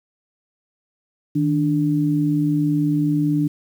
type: tone pair together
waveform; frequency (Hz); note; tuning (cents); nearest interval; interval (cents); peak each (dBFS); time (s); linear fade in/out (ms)
sine; 155.58 / 293.7; D#3 / D4; 0 / 0; major seventh; 1100; -20 / -18; 1.35-3.48; 10
effects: 8-bit